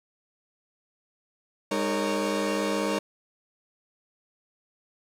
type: tone cluster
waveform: 30% pulse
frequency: 202.3 / 307.8 / 461.3 / 555 Hz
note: G#3 / D#4 / A#4 / C#5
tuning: -45 / -19 / -18 / +2 cents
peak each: -28 dBFS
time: 1.71-2.99 s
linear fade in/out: 5 ms
effects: low-pass 10000 Hz 12 dB/octave + 9-bit